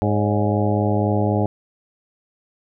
harmonic tone with a mistuned harmonic, 103.83 Hz, G#2, in tune, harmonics 1 / 2 / 3 / 4 / 5 / 6 / 7 / 8, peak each -20 / -23 / -25 / -26 / -27 / -28 / -28 / -29 dBFS, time 0.02-1.46 s, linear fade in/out 0 ms, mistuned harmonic 5, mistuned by +71 cents, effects none

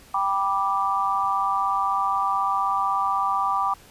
sine chord, G major, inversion none, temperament just, 784 / 980 / 1176 Hz, G5 / B5 / D6, 0 / -14 / +2 cents, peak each -26 / -26 / -23 dBFS, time 0.14-3.74 s, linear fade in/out 5 ms, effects pink hiss -50 dBFS RMS until 3.9 s + resampled to 32000 Hz

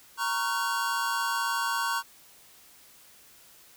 square chord, Gb major seventh, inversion first, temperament equal with one note detuned, 932.3 / 1108.7 / 1396.9 / 1515.4 Hz, Bb5 / Db6 / F6 / Gb6, 0 / 0 / 0 / +41 cents, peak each -32 / -32 / -37 / -33 dBFS, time 0.17-2.03 s, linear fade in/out 50 ms, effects white hiss -55 dBFS RMS until 3.76 s

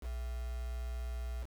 sine tone with quantisation, 60.5 Hz, B1, 35 cents flat, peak -36 dBFS, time 0.01-1.47 s, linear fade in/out 50 ms, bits 8, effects none

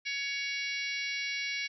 harmonic tone with a mistuned harmonic, 560 Hz, C#5, 18 cents sharp, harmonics 3 / 4 / 5 / 6 / 7 / 8 / 9 / 10, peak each -43 / -34 / -42 / -46 / -42 / -46 / -46 / -44 dBFS, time 0.05-1.68 s, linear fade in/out 20 ms, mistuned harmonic 7, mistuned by +27 cents, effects none

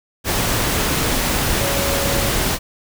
sine tone in noise, 557 Hz, C#5, 8 cents sharp, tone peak -24 dBFS, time 1.57-2.31 s, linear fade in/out 50 ms, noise pink, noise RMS -19 dBFS, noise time 0.24-2.59 s, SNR -8 dB, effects none

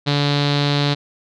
sawtooth tone with low-pass filter, 144 Hz, D3, 34 cents flat, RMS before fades -18 dBFS, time 0.06-0.95 s, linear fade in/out 20 ms, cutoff 4000 Hz, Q 5.5, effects none

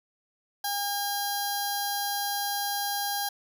10% pulse tone with notch filter, 810 Hz, G#5, 43 cents flat, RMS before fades -30 dBFS, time 0.64-3.29 s, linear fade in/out 5 ms, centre 2400 Hz, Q 0.69, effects none

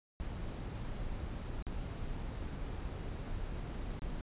brown noise with dropouts, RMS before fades -40 dBFS, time 0.2-4.21 s, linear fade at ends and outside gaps 0 ms, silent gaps 1.624-1.668 / 2.166-2.171 / 3.994-4.02 s, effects resampled to 8000 Hz

